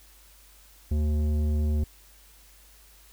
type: tone with tanh clipping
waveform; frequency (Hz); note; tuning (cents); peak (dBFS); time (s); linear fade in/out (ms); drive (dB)
sine; 75.4; D2; +46; -24; 0.91-1.84; 5; 12
effects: added 50 Hz sine -55 dBFS peak until 3.12 s + white hiss -56 dBFS RMS until 3.12 s